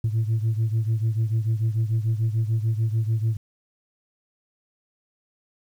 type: beating tone pair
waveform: sine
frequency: 110 / 116.8 Hz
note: A2 / A#2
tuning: 0 / +4 cents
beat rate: 6.8 Hz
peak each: -20 / -24 dBFS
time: 0.04-3.37 s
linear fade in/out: 5 ms
effects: tanh soft clip ceiling -17 dBFS + 9-bit